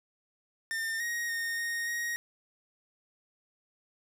45% pulse tone with pitch steps, 1805 / 1880 / 1843 / 1859 / 1880 Hz, A6 / A#6 / A#6 / A#6 / A#6, +44 / +14 / -20 / -5 / +14 cents, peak -31 dBFS, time 0.71-2.16 s, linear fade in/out 0 ms, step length 290 ms, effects none

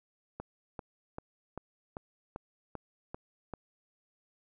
click train, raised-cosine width 1 ms, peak -25 dBFS, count 9, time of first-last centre 0.4-3.537 s, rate 2.55 Hz, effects none

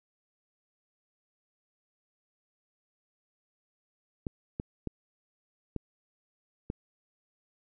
clicks, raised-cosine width 3 ms, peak -20 dBFS, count 5, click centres 4.268 / 4.599 / 4.873 / 5.763 / 6.701 s, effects none

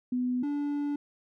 sine / triangle tone pair in turn, 249.4 / 289.3 Hz, B3 / D4, +17 / -26 cents, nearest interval minor third, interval 257 cents, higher second, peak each -26 dBFS, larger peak neither, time 0.12-0.43 / 0.43-0.96 s, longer second, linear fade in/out 5 ms, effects none

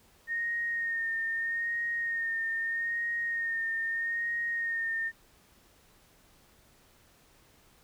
sine tone with vibrato, 1844 Hz, A#6, 19 cents flat, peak -29 dBFS, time 0.27-5.12 s, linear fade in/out 50 ms, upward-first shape sine, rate 0.79 Hz, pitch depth 25 cents each way, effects pink hiss -62 dBFS RMS until 7.83 s

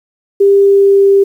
sine tone with pitch glide, 397.8 to 395.1 Hz, G4 to G4, +25 to +14 cents, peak -4 dBFS, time 0.4-1.24 s, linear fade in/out 10 ms, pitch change -11 cents, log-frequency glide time 0.54-1.07 s, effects 7-bit

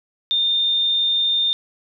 sine tone, 3623 Hz, A7, 50 cents sharp, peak -16 dBFS, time 0.31-1.53 s, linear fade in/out 0 ms, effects none

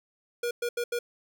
square tone bursts at uneven times, 478.2 Hz, A#4, 44 cents sharp, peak -28 dBFS, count 4, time 0.43-0.51 / 0.62-0.69 / 0.77-0.84 / 0.92-0.99 s, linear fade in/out 5 ms, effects none

